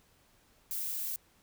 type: noise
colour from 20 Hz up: violet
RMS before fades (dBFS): -36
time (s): 0.71-1.16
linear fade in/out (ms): 0
effects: pink hiss -66 dBFS RMS until 1.42 s